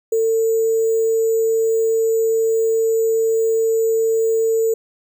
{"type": "tone with sample-and-hold", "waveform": "sine", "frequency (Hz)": 448.8, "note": "A4", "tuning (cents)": 34, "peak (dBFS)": -14, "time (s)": [0.12, 4.74], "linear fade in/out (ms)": 5, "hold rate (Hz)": 7350, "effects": []}